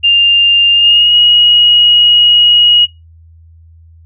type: tone with pitch glide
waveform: sine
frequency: 2800 to 2894 Hz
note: F7 to F#7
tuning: +4 to -39 cents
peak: -4 dBFS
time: 0.03-2.86 s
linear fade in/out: 20 ms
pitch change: +57 cents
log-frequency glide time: 0.72-1.15 s
effects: noise-tail reverb RT60 0.2 s tail -17 dB re dry + added 82 Hz sine -37 dBFS peak until 4.05 s